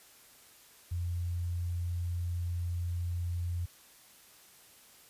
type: tone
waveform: sine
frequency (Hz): 86.9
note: F2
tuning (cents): -8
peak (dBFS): -31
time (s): 0.91-3.66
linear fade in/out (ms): 10
effects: white hiss -58 dBFS RMS until 5.09 s + resampled to 32000 Hz